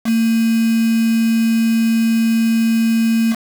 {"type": "tone with quantisation", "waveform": "sine", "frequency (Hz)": 226.7, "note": "A#3", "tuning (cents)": -48, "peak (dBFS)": -12, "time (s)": [0.04, 3.36], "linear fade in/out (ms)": 50, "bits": 4, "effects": []}